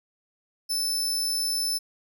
sawtooth tone, 5274 Hz, E8, in tune, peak -22 dBFS, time 0.69-1.79 s, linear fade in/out 20 ms, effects none

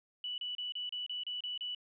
sine tone bursts, 2960 Hz, F#7, in tune, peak -36 dBFS, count 9, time 0.24-1.748 s, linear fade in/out 2 ms, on 140 ms, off 31 ms, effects none

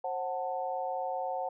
sine chord, F# diminished, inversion second, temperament just, 532.8 / 740 / 888 Hz, C5 / F#5 / A5, +31 / 0 / +16 cents, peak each -36 / -34 / -38 dBFS, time 0.04-1.49 s, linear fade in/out 5 ms, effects none

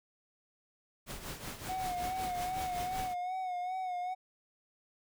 pink noise with tremolo, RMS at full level -40 dBFS, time 1.06-3.15 s, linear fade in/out 50 ms, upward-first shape triangle, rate 5.3 Hz, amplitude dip 70%
triangle tone with vibrato, 733 Hz, F#5, 16 cents flat, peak -32 dBFS, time 1.68-4.15 s, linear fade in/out 20 ms, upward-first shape sine, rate 2.5 Hz, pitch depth 50 cents each way
effects none

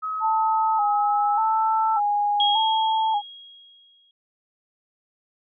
sine tone with pitch glide, 1276 to 1326.4 Hz, D#6 to E6, +43 to +10 cents, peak -25 dBFS, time 0.02-2 s, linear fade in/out 20 ms, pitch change +67 cents, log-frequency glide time 0.87-1.67 s
sine tone with vibrato, 853 Hz, G#5, 46 cents sharp, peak -19 dBFS, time 0.2-3.22 s, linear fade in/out 50 ms, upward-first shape square, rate 0.85 Hz, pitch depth 60 cents each way
sine tone with exponential decay, 3286 Hz, G#7, 19 cents flat, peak -18 dBFS, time 2.4-4.11 s, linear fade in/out 2 ms, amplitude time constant 370 ms
effects none

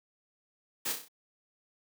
white noise with echo, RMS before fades -33 dBFS, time 0.85-0.93 s, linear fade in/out 10 ms, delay 31 ms, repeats 5, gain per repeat -5 dB, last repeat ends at 1.085 s, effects high-pass 150 Hz 12 dB/octave

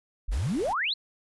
sine exponential sweep, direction up, 35.33 to 4435 Hz, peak -25 dBFS, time 0.28-0.94 s, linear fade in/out 10 ms
pink noise, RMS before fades -42 dBFS, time 0.31-0.74 s, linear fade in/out 20 ms
effects resampled to 24000 Hz

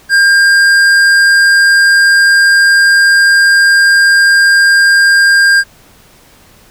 sine tone with tanh clipping, 1603 Hz, G6, 38 cents sharp, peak -6 dBFS, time 0.09-5.64 s, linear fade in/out 50 ms, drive 13 dB, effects pink hiss -43 dBFS RMS until 6.7 s

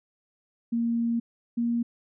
sine tone pair in turn, 233 / 235.4 Hz, A#3 / A#3, -1 / +17 cents, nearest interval unison, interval 18 cents, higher second, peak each -23 dBFS, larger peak neither, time 0.72-1.2 / 1.57-1.83 s, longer first, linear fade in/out 10 ms, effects none

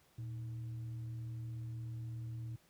sine tone with frequency modulation, 116.4 Hz, A#2, 2 cents flat, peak -40 dBFS, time 0.18-2.56 s, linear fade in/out 5 ms, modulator 196 Hz, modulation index 0.25, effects pink hiss -69 dBFS RMS until 2.69 s + high-pass 60 Hz 12 dB/octave

